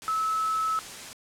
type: tone in noise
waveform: sine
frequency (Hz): 1300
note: E6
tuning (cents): -24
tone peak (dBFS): -24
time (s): 0.08-0.79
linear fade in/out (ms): 0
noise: white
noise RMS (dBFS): -40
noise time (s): 0.02-1.13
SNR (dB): +13
effects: low-pass 9000 Hz 12 dB/octave